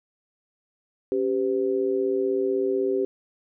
sine tone with amplitude modulation, 392 Hz, G4, in tune, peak -17 dBFS, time 1.12-3.05 s, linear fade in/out 0 ms, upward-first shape sine, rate 116 Hz, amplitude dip 90%, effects none

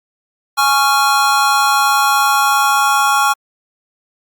square chord, Db major, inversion second, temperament just, 831.5 / 1108.7 / 1385.9 Hz, Ab5 / Db6 / F6, +2 / 0 / -14 cents, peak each -16 dBFS, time 0.57-3.34 s, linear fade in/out 20 ms, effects Opus 48 kbps

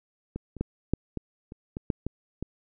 clicks, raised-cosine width 3 ms, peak -20 / -27 / -14 / -10 / -18 / -28 / -20 / -12 / -17 / -19 dBFS, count 10, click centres 0.36 / 0.567 / 0.61 / 0.936 / 1.173 / 1.521 / 1.769 / 1.902 / 2.066 / 2.426 s, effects none

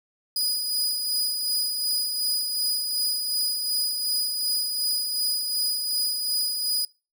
sawtooth tone with tremolo, 4943 Hz, D#8, 12 cents flat, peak -19 dBFS, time 0.36-6.85 s, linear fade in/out 2 ms, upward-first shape sine, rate 2.7 Hz, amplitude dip 40%, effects noise-tail reverb RT60 0.3 s tail -23 dB re dry

